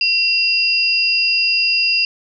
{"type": "tone pair together", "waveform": "sine", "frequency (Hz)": [2731, 4866], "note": ["F7", "D#8"], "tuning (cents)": [-39, -39], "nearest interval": "minor seventh", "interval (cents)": 1000, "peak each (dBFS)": -16, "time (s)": [0.01, 2.05], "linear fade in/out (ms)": 2, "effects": []}